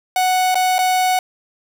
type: tone with dropouts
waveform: 45% pulse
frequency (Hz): 740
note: F#5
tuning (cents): 0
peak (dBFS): -14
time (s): 0.16-1.19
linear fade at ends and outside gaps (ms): 2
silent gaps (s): 0.545-0.554 / 0.783-0.789
effects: 9-bit